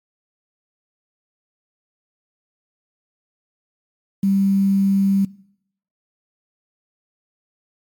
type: tone with quantisation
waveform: sine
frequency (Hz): 196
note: G3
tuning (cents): 0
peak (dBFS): -14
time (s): 4.23-5.25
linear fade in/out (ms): 5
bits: 7
effects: noise-tail reverb RT60 0.7 s tail -21 dB re dry + MP3 96 kbps